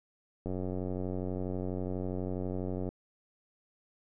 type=click train; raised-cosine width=2 ms; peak=-23 dBFS; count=225; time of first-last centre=0.46-2.89 s; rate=92.2 Hz; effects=none